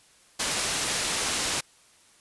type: low-pass noise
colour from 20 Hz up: white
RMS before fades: -28 dBFS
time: 0.39-1.61 s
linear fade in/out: 10 ms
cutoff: 8700 Hz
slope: 12 dB/octave
effects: white hiss -58 dBFS RMS until 2.2 s + resampled to 24000 Hz